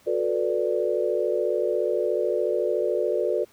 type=chord; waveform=sine; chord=B minor seventh; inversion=second; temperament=equal with one note detuned; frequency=363.2 / 440 / 493.9 / 587.3 Hz; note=F#4 / A4 / B4 / D5; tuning=-32 / 0 / 0 / 0 cents; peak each=-27 dBFS; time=0.06-3.45 s; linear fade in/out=20 ms; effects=pink hiss -57 dBFS RMS until 3.52 s + high-pass 80 Hz 12 dB/octave